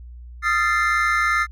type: chord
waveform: triangle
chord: F dominant seventh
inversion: third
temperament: equal with one note detuned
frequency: 1244.5 / 1366.6 / 1760 / 2093 Hz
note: Eb6 / F6 / A6 / C7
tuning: 0 / -38 / 0 / 0 cents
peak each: -21 dBFS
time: 0.42-1.47 s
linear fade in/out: 50 ms
effects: added 60 Hz sine -36 dBFS peak until 1.51 s